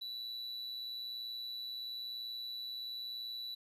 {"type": "tone with amplitude modulation", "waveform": "triangle", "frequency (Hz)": 3951, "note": "B7", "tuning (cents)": 0, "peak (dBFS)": -37, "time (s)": [0.01, 3.55], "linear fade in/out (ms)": 10, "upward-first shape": "sine", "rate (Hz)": 121, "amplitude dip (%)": 40, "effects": ["resampled to 32000 Hz", "12-bit"]}